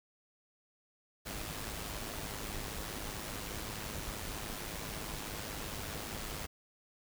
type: noise with amplitude modulation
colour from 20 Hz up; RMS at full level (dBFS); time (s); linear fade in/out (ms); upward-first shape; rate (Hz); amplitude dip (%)
pink; -39; 1.25-6.47; 20; sine; 105; 50
effects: none